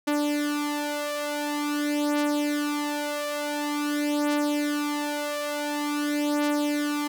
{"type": "beating tone pair", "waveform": "sawtooth", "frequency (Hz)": [293.7, 294.17], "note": ["D4", "D4"], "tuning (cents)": [0, 3], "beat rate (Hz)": 0.47, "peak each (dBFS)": [-23, -25], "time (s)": [0.07, 7.08], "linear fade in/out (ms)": 10, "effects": []}